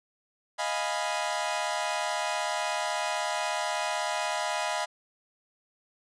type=chord; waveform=sawtooth; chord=F half-diminished seventh; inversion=third; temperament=equal; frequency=622.3 / 698.5 / 830.6 / 987.8 Hz; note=Eb5 / F5 / Ab5 / Cb6; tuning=0 / 0 / 0 / 0 cents; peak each=-30 dBFS; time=0.58-4.86 s; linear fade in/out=20 ms; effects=resampled to 22050 Hz